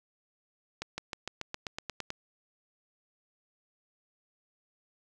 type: accelerating click train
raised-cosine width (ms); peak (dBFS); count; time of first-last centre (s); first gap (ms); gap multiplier
0.2; -18; 11; 0.82-2.104; 160; 0.95
effects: none